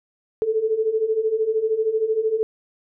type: beating tone pair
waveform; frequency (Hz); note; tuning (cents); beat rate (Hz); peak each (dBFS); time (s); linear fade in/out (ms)
sine; 430.8 / 443.8; A4 / A4; -37 / +15; 13; -24 / -20; 0.42-2.43; 0
effects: none